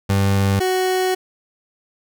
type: tone pair in turn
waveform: 30% pulse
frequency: 98.4 / 371.5 Hz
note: G2 / F#4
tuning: +7 / +7 cents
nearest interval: octave + major seventh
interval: 2300 cents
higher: second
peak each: -12 / -14 dBFS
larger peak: first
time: 0.09-0.6 / 0.6-1.15 s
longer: second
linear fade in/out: 10 ms
effects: none